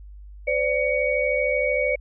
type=tone cluster; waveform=sine; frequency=511 / 584 / 2246 Hz; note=C5 / D5 / C#7; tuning=-41 / -10 / +22 cents; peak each=-24 dBFS; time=0.47-1.96 s; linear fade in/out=10 ms; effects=added 50 Hz sine -39 dBFS peak until 2 s

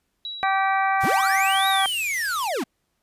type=tone with exponential decay; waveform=sine; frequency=3896 Hz; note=B7; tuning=24 cents flat; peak=-28 dBFS; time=0.25-1.36 s; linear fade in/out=1 ms; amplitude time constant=240 ms
type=harmonic tone; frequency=387.3 Hz; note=G4; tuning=21 cents flat; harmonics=2 / 3 / 4 / 5 / 6; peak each=-21 / -25 / -27 / -29 / -31 dBFS; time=0.43-1.86 s; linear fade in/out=0 ms
type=band-stop noise; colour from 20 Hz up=white; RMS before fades=-38 dBFS; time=1-2.49 s; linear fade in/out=20 ms; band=140 to 2100 Hz; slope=24 dB/octave
type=linear two-way sweep; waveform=square; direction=up then down; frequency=61.3 to 3869 to 199.3 Hz; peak=-24 dBFS; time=1.03-2.64 s; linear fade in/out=10 ms; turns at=1.68 s
effects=pink hiss -73 dBFS RMS until 3.02 s + resampled to 32000 Hz

